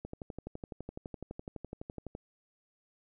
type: click train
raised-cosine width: 2 ms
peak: -27 dBFS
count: 26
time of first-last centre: 0.05-2.151 s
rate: 11.9 Hz
effects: none